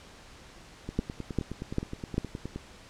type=two click trains; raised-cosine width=3 ms; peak=-13 / -22 dBFS; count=4 / 17; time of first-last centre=0.99-2.18 / 0.89-2.56 s; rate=2.52 / 9.58 Hz; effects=pink hiss -51 dBFS RMS until 2.89 s + low-pass 7000 Hz 12 dB/octave